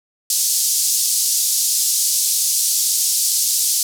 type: band-pass noise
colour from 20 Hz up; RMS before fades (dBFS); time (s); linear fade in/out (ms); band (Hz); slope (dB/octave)
pink; -18; 0.3-3.83; 2; 5100 to 13000; 24
effects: none